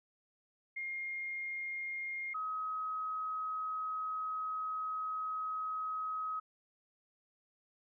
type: tone pair in turn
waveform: sine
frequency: 2127 / 1269.8 Hz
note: C7 / D#6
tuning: +28 / +35 cents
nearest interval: major sixth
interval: 893 cents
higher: first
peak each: -37 / -35 dBFS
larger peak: second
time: 0.76-2.34 / 2.34-6.4 s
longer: second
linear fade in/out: 10 ms
effects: none